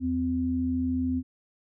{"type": "tone pair together", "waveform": "sine", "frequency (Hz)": [81.1, 256.8], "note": ["E2", "C4"], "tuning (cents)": [-28, -32], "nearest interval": "octave + minor sixth", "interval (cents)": 1996, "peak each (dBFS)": [-32, -25], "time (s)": [0, 1.23], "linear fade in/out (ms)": 50, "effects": []}